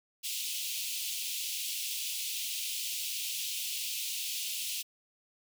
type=high-pass noise; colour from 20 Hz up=pink; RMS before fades=-36 dBFS; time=0.23-4.83 s; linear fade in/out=20 ms; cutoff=2600 Hz; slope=48 dB/octave; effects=none